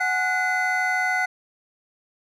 triangle tone cluster, 739 / 832 / 1471 / 2041 Hz, F#5 / G#5 / F#6 / C7, -2 / +3 / -11 / -44 cents, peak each -24 / -32 / -23 / -23 dBFS, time 0-1.26 s, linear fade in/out 10 ms, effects none

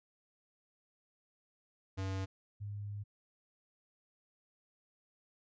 square / sine tone pair in turn, 95.7 / 102.55 Hz, G2 / G#2, -41 / -21 cents, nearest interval minor second, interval 120 cents, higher second, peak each -36 / -39 dBFS, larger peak first, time 1.97-2.26 / 2.6-3.04 s, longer second, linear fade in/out 20 ms, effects resampled to 16000 Hz

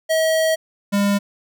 square tone pair in turn, 640 / 201.6 Hz, D#5 / G3, +49 / +49 cents, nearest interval octave + minor sixth, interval 2000 cents, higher first, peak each -16 / -16 dBFS, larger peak neither, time 0.09-0.56 / 0.92-1.19 s, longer first, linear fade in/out 20 ms, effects none

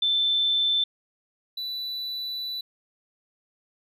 sine / triangle tone pair in turn, 3537 / 3970 Hz, A7 / B7, +8 / +8 cents, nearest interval major second, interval 200 cents, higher second, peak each -20 / -28 dBFS, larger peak first, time 0.02-0.84 / 1.57-2.61 s, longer second, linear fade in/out 5 ms, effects none

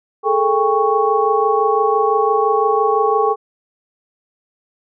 sine tone cluster, 421.4 / 447.3 / 799 / 1110 Hz, G#4 / A4 / G5 / C#6, +25 / +28 / +33 / +2 cents, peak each -18 dBFS, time 0.23-3.36 s, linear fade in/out 50 ms, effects none

